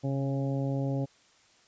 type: harmonic tone with a mistuned harmonic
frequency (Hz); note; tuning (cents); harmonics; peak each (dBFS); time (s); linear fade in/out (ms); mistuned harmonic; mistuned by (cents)
137.2; C#3; -17; 1 / 2 / 3 / 4 / 5 / 6; -29 / -33 / -41 / -37 / -45 / -47; 0.03-1.06; 20; 1; -19
effects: white hiss -62 dBFS RMS until 1.67 s + resampled to 16000 Hz